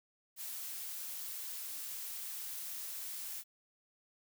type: noise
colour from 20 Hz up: blue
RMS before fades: -43 dBFS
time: 0.36-3.44 s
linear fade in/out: 50 ms
effects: none